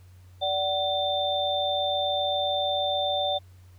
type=tone cluster; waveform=sine; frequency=582 / 754 / 3573 Hz; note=D5 / F#5 / A7; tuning=-16 / +32 / +26 cents; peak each=-28 dBFS; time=0.41-3.39 s; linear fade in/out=20 ms; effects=added 91 Hz sine -48 dBFS peak until 3.78 s + pink hiss -63 dBFS RMS until 3.78 s